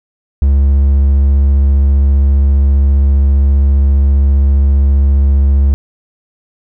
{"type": "tone with vibrato", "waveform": "triangle", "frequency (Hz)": 69.3, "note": "C#2", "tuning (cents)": 0, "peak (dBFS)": -4, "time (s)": [0.42, 5.74], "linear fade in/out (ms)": 0, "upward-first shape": "square", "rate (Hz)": 15, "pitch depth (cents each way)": 10, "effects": []}